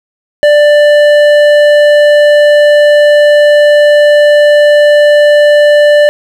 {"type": "tone with hard clipping", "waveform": "sine", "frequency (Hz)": 590, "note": "D5", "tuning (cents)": 8, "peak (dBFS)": -4, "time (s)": [0.43, 6.09], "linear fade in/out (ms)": 0, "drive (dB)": 10, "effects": []}